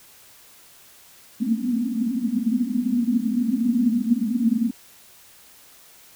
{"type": "band-pass noise", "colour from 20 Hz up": "white", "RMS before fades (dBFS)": -22, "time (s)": [1.4, 4.71], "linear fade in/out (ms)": 10, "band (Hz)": [220, 250], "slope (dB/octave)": 96, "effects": ["white hiss -50 dBFS RMS until 6.15 s"]}